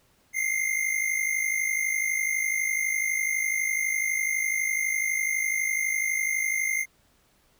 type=tone pair together; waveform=square; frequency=2075 / 2127 Hz; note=C7 / C7; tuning=-15 / +28 cents; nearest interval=unison; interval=43 cents; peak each=-28 dBFS; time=0.33-6.86 s; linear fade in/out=50 ms; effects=pink hiss -64 dBFS RMS until 7.59 s